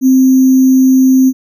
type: tone with sample-and-hold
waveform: sine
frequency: 261.6 Hz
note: C4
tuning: in tune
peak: -4 dBFS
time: 0.01-1.33 s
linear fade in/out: 50 ms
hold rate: 6300 Hz
effects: none